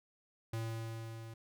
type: tone with level ramp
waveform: square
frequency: 113.2 Hz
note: A2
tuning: 50 cents sharp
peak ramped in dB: -36 to -47 dBFS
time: 0.53-1.34 s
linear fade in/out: 5 ms
effects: none